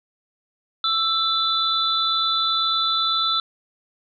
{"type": "tone cluster", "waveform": "sine", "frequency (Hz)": [1329, 3529, 3981], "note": ["E6", "A7", "B7"], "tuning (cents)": [14, 4, 13], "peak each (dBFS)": -23, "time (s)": [0.84, 3.4], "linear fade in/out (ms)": 2, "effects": []}